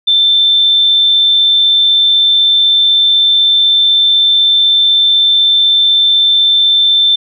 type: tone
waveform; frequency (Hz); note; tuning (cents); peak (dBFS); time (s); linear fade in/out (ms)
sine; 3552; A7; +16; -6; 0.07-7.16; 10
effects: none